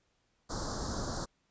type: band-stop noise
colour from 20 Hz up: pink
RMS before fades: -36 dBFS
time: 0.49-1.26 s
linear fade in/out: 20 ms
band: 1500 to 4200 Hz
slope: 48 dB/octave
effects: pink hiss -75 dBFS RMS until 1.5 s + resampled to 16000 Hz